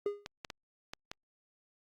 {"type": "tone with exponential decay", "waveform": "triangle", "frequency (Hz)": 409.1, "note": "G#4", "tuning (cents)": -26, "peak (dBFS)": -25, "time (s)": [0.06, 0.26], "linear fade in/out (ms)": 2, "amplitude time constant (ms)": 43}
{"type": "clicks", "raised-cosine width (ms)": 0.2, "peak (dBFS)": -23, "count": 5, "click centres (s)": [0.261, 0.448, 0.502, 0.935, 1.115]}
{"effects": ["Opus 48 kbps"]}